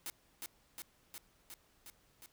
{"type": "noise with echo", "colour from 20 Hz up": "white", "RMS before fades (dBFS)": -42, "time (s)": [0.06, 0.1], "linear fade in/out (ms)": 0, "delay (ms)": 360, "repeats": 6, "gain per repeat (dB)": -2, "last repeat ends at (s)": 2.26, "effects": ["pink hiss -70 dBFS RMS until 2.32 s"]}